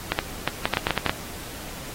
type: clicks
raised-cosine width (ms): 0.3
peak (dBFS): -5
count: 11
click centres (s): 0.12 / 0.189 / 0.476 / 0.655 / 0.737 / 0.771 / 0.869 / 0.907 / 0.977 / 1.063 / 1.095
effects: pink hiss -38 dBFS RMS until 1.94 s + AAC 48 kbps

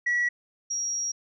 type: tone pair in turn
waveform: sine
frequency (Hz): 1934 / 5663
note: B6 / F8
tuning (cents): -37 / +23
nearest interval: octave + perfect fifth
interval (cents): 1860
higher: second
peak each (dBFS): -20 / -26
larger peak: first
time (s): 0.06-0.29 / 0.7-1.12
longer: second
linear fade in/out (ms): 10
effects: tanh soft clip ceiling -20 dBFS

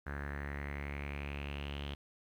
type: tone with low-pass filter sweep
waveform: sawtooth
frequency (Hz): 71.2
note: C#2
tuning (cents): +47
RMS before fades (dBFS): -41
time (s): 0.06-1.95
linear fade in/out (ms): 10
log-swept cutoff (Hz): 1600 to 3200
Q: 6.2
effects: 11-bit

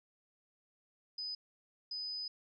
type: tone bursts at uneven times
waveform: sine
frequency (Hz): 5000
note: D#8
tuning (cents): +8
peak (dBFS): -38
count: 2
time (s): 1.18-1.35 / 1.91-2.28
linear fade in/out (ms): 5
effects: none

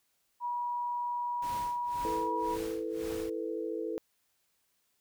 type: tone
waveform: sine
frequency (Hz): 966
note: B5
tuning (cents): -39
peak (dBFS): -31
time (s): 0.4-2.58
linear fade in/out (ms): 50
type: noise with tremolo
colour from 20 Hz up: pink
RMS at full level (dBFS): -44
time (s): 1.42-3.3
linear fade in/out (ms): 5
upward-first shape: sine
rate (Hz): 1.9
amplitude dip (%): 95
type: chord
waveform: sine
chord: E suspended fourth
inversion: none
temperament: equal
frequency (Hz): 329.6 / 440 / 493.9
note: E4 / A4 / B4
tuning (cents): 0 / 0 / 0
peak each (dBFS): -37 / -36 / -39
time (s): 2.05-3.98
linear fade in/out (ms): 0
effects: white hiss -75 dBFS RMS until 5 s

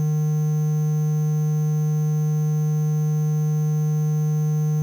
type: tone with quantisation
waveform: triangle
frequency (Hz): 152.5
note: D#3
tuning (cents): -34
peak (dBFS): -16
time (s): 0-4.82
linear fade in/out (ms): 0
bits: 7
effects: none

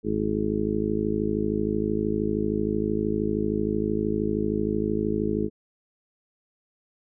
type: harmonic tone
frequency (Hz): 53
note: G#1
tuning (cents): +36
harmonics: 1 / 2 / 3 / 4 / 5 / 6 / 7 / 8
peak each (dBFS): -36 / -35 / -35 / -28 / -37 / -29 / -31 / -29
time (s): 0.03-5.5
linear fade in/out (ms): 50
effects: none

